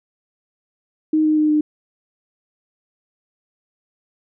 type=tone with pitch steps; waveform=sine; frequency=311.1 / 308.2 / 305.4 / 302.6 Hz; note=D#4 / D#4 / D#4 / D#4; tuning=0 / -16 / -32 / -48 cents; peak=-13 dBFS; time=1.13-1.61 s; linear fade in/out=5 ms; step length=120 ms; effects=none